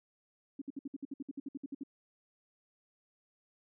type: tone bursts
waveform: sine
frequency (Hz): 277.2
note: C#4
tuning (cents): 0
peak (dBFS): -37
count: 15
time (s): 0.59-1.835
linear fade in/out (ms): 5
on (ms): 27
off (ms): 60
effects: none

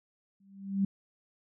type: tone with exponential growth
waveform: sine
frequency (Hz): 196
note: G3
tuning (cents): 0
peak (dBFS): -22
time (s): 0.4-0.85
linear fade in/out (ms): 5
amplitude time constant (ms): 96
effects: none

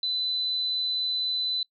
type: tone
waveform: sine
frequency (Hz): 4008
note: B7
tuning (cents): +25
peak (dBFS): -25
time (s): 0.03-1.63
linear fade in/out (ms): 2
effects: noise-tail reverb RT60 0.1 s tail -25 dB re dry

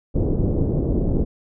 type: low-pass noise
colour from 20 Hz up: pink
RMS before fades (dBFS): -20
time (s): 0.14-1.25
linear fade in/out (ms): 20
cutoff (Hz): 460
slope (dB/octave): 24
effects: none

